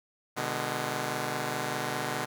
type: chord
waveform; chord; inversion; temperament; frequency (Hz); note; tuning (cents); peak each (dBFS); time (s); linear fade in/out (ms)
5% pulse; G# diminished; first; just; 124.59 / 149.51 / 207.7; B2 / D3 / G#3; +16 / +31 / 0; -23 / -23 / -26; 0.36-2.26; 20
effects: none